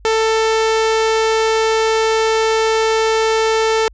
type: tone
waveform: sawtooth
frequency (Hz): 443.7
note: A4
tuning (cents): +14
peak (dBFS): -9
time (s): 0.05-3.88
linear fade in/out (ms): 0
effects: added 50 Hz sine -40 dBFS peak until 3.93 s + resampled to 16000 Hz